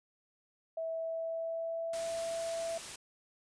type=tone with pitch glide; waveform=sine; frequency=652 to 664.2 Hz; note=E5 to E5; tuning=-19 to +13 cents; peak=-34 dBFS; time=0.77-2.78 s; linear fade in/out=5 ms; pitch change=+32 cents; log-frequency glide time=0.87-2.08 s
type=noise; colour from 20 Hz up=white; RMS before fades=-44 dBFS; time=1.93-2.96 s; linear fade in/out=5 ms
effects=resampled to 22050 Hz